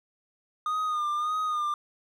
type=tone with vibrato; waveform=triangle; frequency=1223 Hz; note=D#6; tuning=30 cents flat; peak=-24 dBFS; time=0.66-1.74 s; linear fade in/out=2 ms; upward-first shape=sine; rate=1.7 Hz; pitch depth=47 cents each way; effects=none